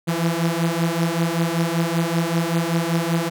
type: beating tone pair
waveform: sawtooth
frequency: 164.81 / 170.01 Hz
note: E3 / F3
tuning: 0 / -46 cents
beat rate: 5.2 Hz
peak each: -18 dBFS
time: 0.07-3.3 s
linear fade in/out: 20 ms
effects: none